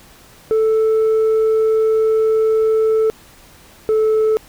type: tone pair in turn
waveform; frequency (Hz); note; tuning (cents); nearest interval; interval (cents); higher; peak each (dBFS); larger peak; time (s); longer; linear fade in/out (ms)
sine; 440 / 436; A4 / A4; 0 / -16; unison; 16; first; -9; neither; 0.51-3.1 / 3.89-4.37; first; 0
effects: tanh soft clip ceiling -11 dBFS + pink hiss -45 dBFS RMS until 4.48 s

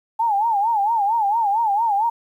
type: tone with vibrato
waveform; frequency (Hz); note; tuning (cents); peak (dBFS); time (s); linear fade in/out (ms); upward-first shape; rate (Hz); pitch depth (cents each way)
sine; 861; A5; -38; -16; 0.19-2.1; 10; sine; 4.4; 150
effects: 9-bit

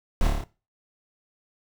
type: noise with echo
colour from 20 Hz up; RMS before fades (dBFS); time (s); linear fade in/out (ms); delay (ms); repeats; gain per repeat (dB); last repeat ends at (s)
brown; -21; 0.21-0.27; 0; 28; 6; -2; 0.438
effects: noise-tail reverb RT60 0.3 s tail -18 dB re dry

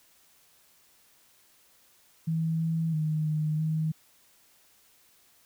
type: tone with pitch steps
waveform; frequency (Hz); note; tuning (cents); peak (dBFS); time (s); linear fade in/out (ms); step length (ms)
sine; 162 / 162.9 / 155 / 153.8 / 157.6; E3 / E3 / D#3 / D#3 / D#3; -30 / -20 / -6 / -20 / +23; -25; 2.27-3.92; 10; 330
effects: white hiss -62 dBFS RMS until 5.45 s

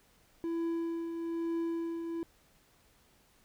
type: tone with tremolo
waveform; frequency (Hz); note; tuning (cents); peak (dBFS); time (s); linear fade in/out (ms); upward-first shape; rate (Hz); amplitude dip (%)
triangle; 333.5; E4; +20; -28; 0.44-2.23; 0; triangle; 1.1; 50
effects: pink hiss -66 dBFS RMS until 3.44 s

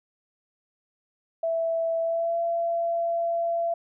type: tone with pitch glide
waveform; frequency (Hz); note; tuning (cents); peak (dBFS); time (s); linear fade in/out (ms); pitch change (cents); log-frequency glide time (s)
sine; 660 to 677; E5 to E5; +2 to +46; -23; 1.43-3.74; 5; +44; 2.01-2.38
effects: none

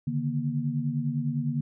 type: tone cluster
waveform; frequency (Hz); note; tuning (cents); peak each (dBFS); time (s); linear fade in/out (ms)
sine; 141.4 / 151.3 / 236.8; C#3 / D#3 / A#3; +35 / -48 / +27; -30; 0.07-1.61; 5
effects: none

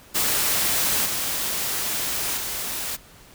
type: noise with level steps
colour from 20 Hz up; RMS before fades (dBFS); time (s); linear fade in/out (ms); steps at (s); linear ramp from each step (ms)
white; -22 / -26 / -29; 0.14-2.97; 20; 1.05 / 2.37; 10
effects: pink hiss -49 dBFS RMS until 3.34 s

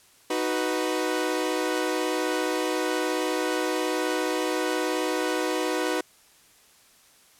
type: chord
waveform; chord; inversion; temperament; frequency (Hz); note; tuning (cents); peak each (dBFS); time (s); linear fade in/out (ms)
sawtooth; B major; first; equal; 311.1 / 370 / 493.9; D#4 / F#4 / B4; 0 / 0 / 0; -25; 0.3-6.01; 5
effects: white hiss -57 dBFS RMS until 7.39 s + low-pass 12000 Hz 12 dB/octave

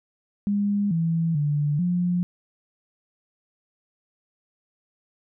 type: tone with pitch steps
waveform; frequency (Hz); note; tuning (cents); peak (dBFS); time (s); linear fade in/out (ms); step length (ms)
sine; 203.2 / 165 / 146.8 / 177.2; G#3 / E3 / D3 / F3; -38 / +2 / 0 / +25; -20; 0.47-2.23; 0; 440
effects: none

